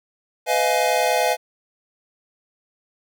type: chord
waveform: square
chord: F half-diminished seventh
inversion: second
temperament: just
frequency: 502.9 / 628.6 / 698.5 / 838.1 Hz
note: Cb5 / Eb5 / F5 / Ab5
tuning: +31 / +18 / 0 / +16 cents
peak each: -24 / -24 / -23 / -24 dBFS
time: 0.46-1.37 s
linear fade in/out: 50 ms
effects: none